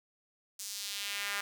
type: tone with high-pass filter sweep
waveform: sawtooth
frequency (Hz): 202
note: G#3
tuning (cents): -48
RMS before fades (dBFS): -38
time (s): 0.59-1.41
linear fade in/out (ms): 5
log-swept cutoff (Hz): 6600 to 1500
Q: 1.4
effects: none